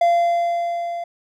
triangle tone with level ramp, 688 Hz, F5, 26 cents flat, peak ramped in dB -10 to -23 dBFS, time 0.01-1.04 s, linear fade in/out 5 ms, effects none

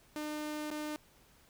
sawtooth tone with dropouts, 302.1 Hz, D4, 49 cents sharp, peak -33 dBFS, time 0.16-0.96 s, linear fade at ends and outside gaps 0 ms, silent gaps 0.704-0.712 s, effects pink hiss -64 dBFS RMS until 1.49 s

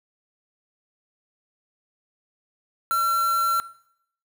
triangle tone with quantisation, 1355 Hz, E6, 47 cents sharp, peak -18 dBFS, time 2.91-3.6 s, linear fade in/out 0 ms, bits 5, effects noise-tail reverb RT60 0.7 s tail -19 dB re dry

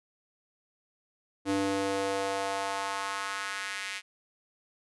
square tone with high-pass filter sweep, 98.1 Hz, G2, 2 cents sharp, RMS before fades -32 dBFS, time 1.45-4.02 s, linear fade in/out 50 ms, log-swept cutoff 290 to 2200 Hz, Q 1.9, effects resampled to 24000 Hz

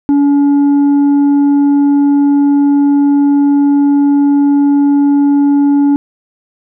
sine tone with tanh clipping, 284.5 Hz, C#4, 45 cents sharp, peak -7 dBFS, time 0.09-5.96 s, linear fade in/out 0 ms, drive 4 dB, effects none

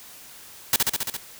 white noise with echo, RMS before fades -18 dBFS, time 0.73-0.76 s, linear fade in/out 2 ms, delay 68 ms, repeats 6, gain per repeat -2 dB, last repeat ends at 1.168 s, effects white hiss -45 dBFS RMS until 1.39 s

